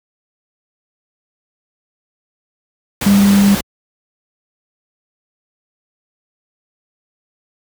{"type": "tone in noise", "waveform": "sine", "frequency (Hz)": 200, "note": "G3", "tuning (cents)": 35, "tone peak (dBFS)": -7, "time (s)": [3.06, 3.55], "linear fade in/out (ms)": 5, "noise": "pink", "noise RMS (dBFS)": -20, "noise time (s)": [3.01, 3.61], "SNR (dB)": 10, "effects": ["high-pass 80 Hz 12 dB/octave"]}